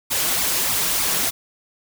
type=noise with flanger; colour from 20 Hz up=white; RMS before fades=-21 dBFS; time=0.1-1.31 s; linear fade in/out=20 ms; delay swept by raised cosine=0.82 to 6.52 ms; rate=3.3 Hz; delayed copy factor=+0.9; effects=none